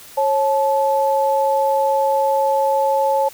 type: tone pair together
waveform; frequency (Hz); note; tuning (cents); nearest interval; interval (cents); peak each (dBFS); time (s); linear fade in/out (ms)
sine; 546 / 866.7; C#5 / A5; -26 / -26; minor sixth; 800; -17 / -17; 0.17-3.29; 10
effects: white hiss -41 dBFS RMS until 3.33 s